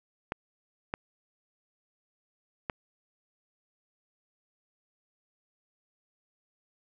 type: clicks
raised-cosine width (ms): 0.5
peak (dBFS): -16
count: 3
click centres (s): 0.321 / 0.939 / 2.698
effects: none